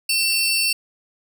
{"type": "tone pair together", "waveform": "sawtooth", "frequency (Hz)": [2698, 4545], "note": ["E7", "C#8"], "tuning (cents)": [40, 42], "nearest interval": "major sixth", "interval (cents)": 902, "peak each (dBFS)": [-17, -18], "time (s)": [0.09, 0.73], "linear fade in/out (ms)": 5, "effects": []}